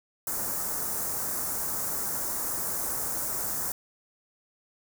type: band-stop noise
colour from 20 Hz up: white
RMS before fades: -31 dBFS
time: 0.27-3.72 s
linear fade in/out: 2 ms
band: 1500 to 6400 Hz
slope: 24 dB/octave
effects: none